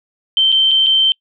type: tone with dropouts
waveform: sine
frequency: 3114 Hz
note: G7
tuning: 12 cents flat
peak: -9 dBFS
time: 0.37-1.12 s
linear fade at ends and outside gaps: 1 ms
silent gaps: 0.519-0.524 / 0.711-0.714 / 0.863-0.867 s
effects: noise-tail reverb RT60 0.1 s tail -26 dB re dry